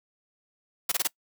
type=noise bursts; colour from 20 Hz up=white; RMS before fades=-25 dBFS; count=4; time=0.89-1.074 s; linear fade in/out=5 ms; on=28 ms; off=24 ms; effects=noise-tail reverb RT60 0.1 s tail -23 dB re dry + high-pass 200 Hz 12 dB/octave